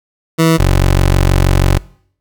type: tone pair in turn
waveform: 20% pulse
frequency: 162.9 / 46.27 Hz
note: E3 / F#1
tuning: -20 / +1 cents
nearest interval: octave + minor seventh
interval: 2179 cents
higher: first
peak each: -3 dBFS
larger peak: neither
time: 0.38-0.58 / 0.58-1.79 s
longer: second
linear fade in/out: 20 ms
effects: noise-tail reverb RT60 0.6 s tail -22 dB re dry